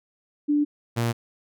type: tone pair in turn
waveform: sine / sawtooth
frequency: 293.7 / 117.13 Hz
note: D4 / A#2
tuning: 0 / +9 cents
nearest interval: octave + major third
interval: 1591 cents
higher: first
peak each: -18 dBFS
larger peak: neither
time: 0.48-0.65 / 0.96-1.13 s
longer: neither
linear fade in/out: 20 ms
effects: none